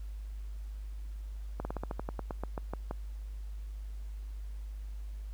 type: slowing click train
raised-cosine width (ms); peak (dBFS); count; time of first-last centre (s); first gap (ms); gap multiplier
1; -22; 14; 1.6-2.911; 50; 1.11
effects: added 51 Hz sine -38 dBFS peak until 5.33 s + pink hiss -64 dBFS RMS until 5.33 s